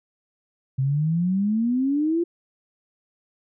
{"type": "exponential sweep", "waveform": "sine", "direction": "up", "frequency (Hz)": [129.6, 349.2], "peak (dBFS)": -19, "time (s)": [0.78, 2.24], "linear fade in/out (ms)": 10, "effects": []}